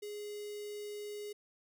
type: tone with notch filter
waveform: square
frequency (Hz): 415.3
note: G#4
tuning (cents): 0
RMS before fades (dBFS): -43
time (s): 0.02-1.33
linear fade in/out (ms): 10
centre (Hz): 1200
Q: 0.62
effects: none